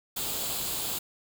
white noise with comb filter, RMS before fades -32 dBFS, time 0.16-0.99 s, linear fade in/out 10 ms, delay 0.26 ms, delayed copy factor +0.55, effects none

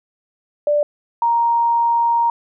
sine tone pair in turn, 589 / 935 Hz, D5 / A#5, +5 / +5 cents, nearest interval minor sixth, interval 800 cents, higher second, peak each -13 dBFS, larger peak neither, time 0.67-0.83 / 1.22-2.3 s, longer second, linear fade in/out 2 ms, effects none

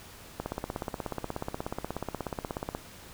click train, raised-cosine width 1 ms, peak -18 dBFS, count 40, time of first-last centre 0.4-2.749 s, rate 16.6 Hz, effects pink hiss -49 dBFS RMS until 3.13 s

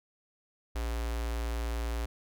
square tone with notch filter, 57.5 Hz, A#1, 23 cents flat, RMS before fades -33 dBFS, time 0.75-2.06 s, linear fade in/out 10 ms, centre 140 Hz, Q 0.59, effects none

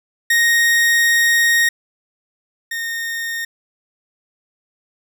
40% pulse tone pair in turn, 1864.7 / 1842.2 Hz, A#6 / A#6, 0 / -21 cents, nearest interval unison, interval 21 cents, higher first, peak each -11 / -21 dBFS, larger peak first, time 0.3-1.69 / 2.71-3.45 s, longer first, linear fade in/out 5 ms, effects none

